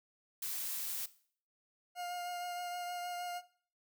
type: noise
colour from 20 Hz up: blue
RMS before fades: -39 dBFS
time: 0.42-1.06 s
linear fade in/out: 5 ms
type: tone with vibrato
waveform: 40% pulse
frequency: 709 Hz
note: F5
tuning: 26 cents sharp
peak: -38 dBFS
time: 1.95-3.42 s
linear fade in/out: 50 ms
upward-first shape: triangle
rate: 6.4 Hz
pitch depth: 17 cents each way
effects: noise-tail reverb RT60 0.5 s tail -17 dB re dry